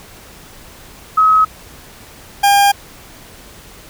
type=tone pair in turn; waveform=sine / 40% pulse; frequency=1277 / 804.5 Hz; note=D#6 / G5; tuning=+45 / +45 cents; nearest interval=minor sixth; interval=800 cents; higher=first; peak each=-7 dBFS; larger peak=neither; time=1.17-1.45 / 2.43-2.72 s; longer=second; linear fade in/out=10 ms; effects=pink hiss -39 dBFS RMS until 3.89 s